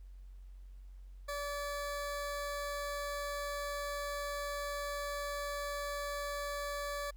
20% pulse tone, 576 Hz, D5, 34 cents flat, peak -32 dBFS, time 1.28-7.11 s, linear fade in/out 10 ms, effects added 46 Hz sine -48 dBFS peak until 7.16 s + pink hiss -75 dBFS RMS until 7.16 s

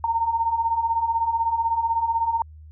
sine beating tone pair, 904 / 920 Hz, A5 / A#5, +47 / -23 cents, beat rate 16 Hz, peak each -26 / -21 dBFS, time 0.04-2.42 s, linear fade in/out 2 ms, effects added 77 Hz sine -41 dBFS peak until 2.71 s

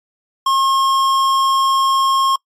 sine tone with tanh clipping, 1076 Hz, C6, 48 cents sharp, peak -14 dBFS, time 0.46-2.36 s, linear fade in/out 5 ms, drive 16 dB, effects noise-tail reverb RT60 0.1 s tail -24 dB re dry + MP3 96 kbps

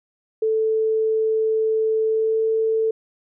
sine tone with pitch glide, 440 to 443.8 Hz, A4 to A4, 0 to +15 cents, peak -17 dBFS, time 0.42-2.91 s, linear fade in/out 5 ms, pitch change +15 cents, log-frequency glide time 2.06-2.43 s, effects none

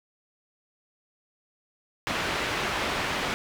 white low-pass noise, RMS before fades -29 dBFS, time 2.07-3.34 s, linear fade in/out 0 ms, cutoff 2400 Hz, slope 12 dB/octave, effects none

